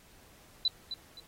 sine tone with echo, 3987 Hz, B7, 16 cents sharp, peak -24 dBFS, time 0.65-0.68 s, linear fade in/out 2 ms, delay 260 ms, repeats 2, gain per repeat -10 dB, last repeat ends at 1.2 s, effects pink hiss -59 dBFS RMS until 1.27 s + AAC 48 kbps

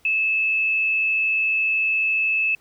sine tone with frequency modulation, 2606 Hz, E7, 20 cents flat, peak -18 dBFS, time 0.05-2.55 s, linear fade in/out 2 ms, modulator 119 Hz, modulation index 0.28, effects pink hiss -59 dBFS RMS until 2.6 s

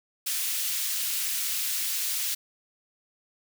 white high-pass noise, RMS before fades -29 dBFS, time 0.26-2.35 s, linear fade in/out 10 ms, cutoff 2300 Hz, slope 12 dB/octave, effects none

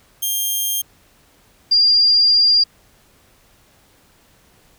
5% pulse / sine tone pair in turn, 3200 / 4795 Hz, G7 / D8, +35 / +35 cents, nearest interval perfect fifth, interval 700 cents, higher second, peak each -10 dBFS, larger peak neither, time 0.22-0.82 / 1.71-2.64 s, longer second, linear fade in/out 10 ms, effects pink hiss -54 dBFS RMS until 4.78 s

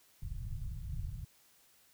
pink low-pass noise, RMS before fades -40 dBFS, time 0.22-1.25 s, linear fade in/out 2 ms, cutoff 150 Hz, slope 48 dB/octave, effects white hiss -66 dBFS RMS until 1.93 s

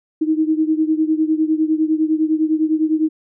sine beating tone pair, 311.1 / 321 Hz, D#4 / E4, 0 / -46 cents, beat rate 9.9 Hz, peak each -16 / -19 dBFS, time 0.21-3.09 s, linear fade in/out 10 ms, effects none

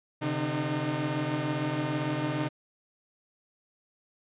sawtooth tone cluster, 131.4 / 149.1 / 304.8 Hz, C3 / D3 / D#4, +8 / +27 / -36 cents, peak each -29 / -30 / -27 dBFS, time 0.21-2.49 s, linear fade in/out 20 ms, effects resampled to 8000 Hz

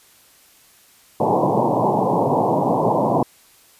white band-pass noise, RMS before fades -18 dBFS, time 1.2-3.23 s, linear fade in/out 5 ms, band 110 to 1000 Hz, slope 96 dB/octave, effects white hiss -52 dBFS RMS until 3.79 s + resampled to 32000 Hz

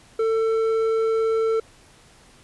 sine tone with hard clipping, 447 Hz, A4, 27 cents sharp, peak -20 dBFS, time 0.19-1.6 s, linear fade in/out 5 ms, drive 6 dB, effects pink hiss -52 dBFS RMS until 2.43 s + resampled to 24000 Hz

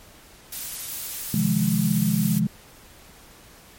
blue noise, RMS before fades -31 dBFS, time 0.52-2.39 s, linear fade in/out 5 ms
sine chord, F minor seventh, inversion second, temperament just, 130.96 / 157.15 / 174.61 / 209.5 Hz, C3 / Eb3 / F3 / Ab3, +2 / +18 / 0 / +15 cents, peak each -27 / -26 / -24 / -22 dBFS, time 1.34-2.47 s, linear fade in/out 2 ms
effects pink hiss -49 dBFS RMS until 3.78 s + MP3 64 kbps

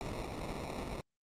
pink noise with sample-and-hold, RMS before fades -40 dBFS, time 0.01-1.01 s, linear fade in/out 0 ms, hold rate 1575 Hz, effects low-pass 10000 Hz 12 dB/octave + Opus 48 kbps

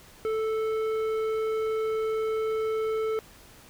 sine tone with tanh clipping, 439.4 Hz, A4, 2 cents flat, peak -27 dBFS, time 0.25-3.19 s, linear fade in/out 0 ms, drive 11 dB, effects pink hiss -52 dBFS RMS until 3.69 s

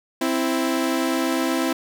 sawtooth tone pair together, 262.1 / 330.2 Hz, C4 / E4, +3 / +3 cents, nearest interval major third, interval 400 cents, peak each -19 dBFS, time 0.21-1.73 s, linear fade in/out 5 ms, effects none

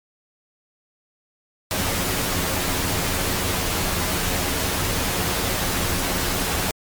pink noise with comb filter, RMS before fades -23 dBFS, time 1.71-6.71 s, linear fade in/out 0 ms, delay 11 ms, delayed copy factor +0.5, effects MP3 96 kbps

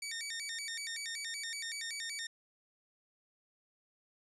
15% pulse tone with vibrato, 2043 Hz, C7, 42 cents flat, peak -32 dBFS, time 0.02-2.27 s, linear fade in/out 5 ms, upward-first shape square, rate 5.3 Hz, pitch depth 190 cents each way, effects resampled to 24000 Hz

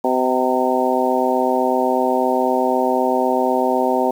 harmonic tone with a mistuned harmonic, 127.9 Hz, C3, 39 cents flat, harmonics 2 / 3 / 4 / 5 / 6 / 7, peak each -22 / -22 / -22 / -22 / -22 / -22 dBFS, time 0.04-4.11 s, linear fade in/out 5 ms, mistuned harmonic 7, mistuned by +31 cents, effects 7-bit

